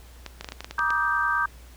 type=clicks; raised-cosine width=0.2 ms; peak=-17 dBFS; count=10; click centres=0.263 / 0.41 / 0.445 / 0.488 / 0.521 / 0.606 / 0.645 / 0.71 / 0.792 / 0.905 s
type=chord; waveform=sine; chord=Eb major seventh; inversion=second; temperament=equal with one note detuned; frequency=951.4 / 1174.7 / 1244.5 / 1568 Hz; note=Bb5 / D6 / Eb6 / G6; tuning=+35 / 0 / 0 / 0 cents; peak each=-30 / -27 / -29 / -24 dBFS; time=0.78-1.46 s; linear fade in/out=5 ms
effects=added 60 Hz sine -45 dBFS peak until 1.76 s + pink hiss -53 dBFS RMS until 1.76 s